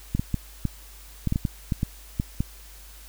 clicks, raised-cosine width 5 ms, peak -11 dBFS, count 12, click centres 0.15 / 0.195 / 0.343 / 0.653 / 1.273 / 1.324 / 1.359 / 1.452 / 1.722 / 1.831 / 2.199 / 2.405 s, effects added 50 Hz sine -45 dBFS peak until 3.08 s + white hiss -49 dBFS RMS until 3.08 s

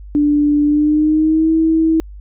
sine tone with pitch glide, 293.7 to 322.1 Hz, D4 to E4, 0 to -40 cents, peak -10 dBFS, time 0.15-2 s, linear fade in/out 0 ms, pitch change +160 cents, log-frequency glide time 0.65-1.51 s, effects added 50 Hz sine -31 dBFS peak until 2.2 s

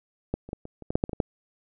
clicks, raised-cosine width 2 ms, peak -13 / -28 / -18 / -26 / -28 / -17 / -7 / -9 / -22 / -18 / -9 dBFS, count 11, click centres 0.34 / 0.49 / 0.531 / 0.654 / 0.823 / 0.905 / 0.955 / 1.039 / 1.094 / 1.132 / 1.202 s, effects none

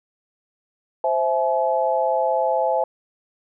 sine chord, C augmented, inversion none, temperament equal with one note detuned, 523.3 / 659.3 / 851.5 Hz, C5 / E5 / G#5, 0 / 0 / +43 cents, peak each -22 dBFS, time 1.04-2.84 s, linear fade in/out 2 ms, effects none

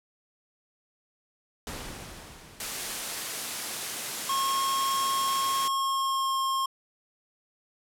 pink noise with exponential decay, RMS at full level -36 dBFS, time 1.67-4.2 s, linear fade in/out 1 ms, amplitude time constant 550 ms
white high-pass noise, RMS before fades -33 dBFS, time 2.6-5.68 s, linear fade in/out 2 ms, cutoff 140 Hz, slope 12 dB/octave
square tone with pitch glide, 1084 to 1071.5 Hz, C#6 to C6, -39 to +41 cents, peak -26 dBFS, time 4.29-6.66 s, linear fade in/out 5 ms, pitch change -20 cents, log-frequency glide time 5.71-6.38 s
effects low-pass 12000 Hz 12 dB/octave

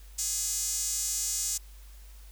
sawtooth tone with high-pass filter, 416.7 Hz, G#4, 6 cents sharp, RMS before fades -31 dBFS, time 0.18-1.58 s, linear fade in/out 10 ms, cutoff 6800 Hz, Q 3, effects added 50 Hz sine -46 dBFS peak until 2.31 s + white hiss -58 dBFS RMS until 2.31 s

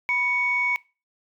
sine tone pair together, 986.4 / 2231 Hz, B5 / C#7, -2 / +11 cents, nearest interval octave + major second, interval 1413 cents, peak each -29 / -20 dBFS, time 0.09-0.76 s, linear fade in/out 0 ms, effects noise-tail reverb RT60 0.3 s tail -22 dB re dry + tanh soft clip ceiling -13 dBFS

